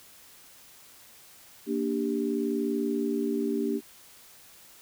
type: chord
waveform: sine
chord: G minor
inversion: first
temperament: equal with one note detuned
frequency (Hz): 233.1 / 293.7 / 393.6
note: Bb3 / D4 / G4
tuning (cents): 0 / 0 / +7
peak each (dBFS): -30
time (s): 1.66-3.81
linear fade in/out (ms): 50
effects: white hiss -53 dBFS RMS until 4.81 s